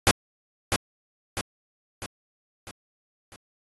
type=noise with echo; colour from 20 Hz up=pink; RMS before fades=-17 dBFS; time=0.07-0.11 s; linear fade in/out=0 ms; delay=650 ms; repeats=5; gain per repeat=-6 dB; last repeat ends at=3.36 s; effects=AAC 32 kbps